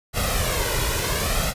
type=noise with flanger; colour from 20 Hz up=pink; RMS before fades=-23 dBFS; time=0.13-1.54 s; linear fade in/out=50 ms; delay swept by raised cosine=1.5 to 2.06 ms; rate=0.71 Hz; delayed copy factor=+0.65; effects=resampled to 32000 Hz